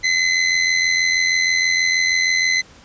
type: tone with amplitude modulation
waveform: sawtooth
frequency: 2041 Hz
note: C7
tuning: 44 cents flat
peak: -9 dBFS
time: 0.03-2.62 s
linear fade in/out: 20 ms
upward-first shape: sine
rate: 86.3 Hz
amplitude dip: 55%
effects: pink hiss -46 dBFS RMS until 2.84 s + resampled to 16000 Hz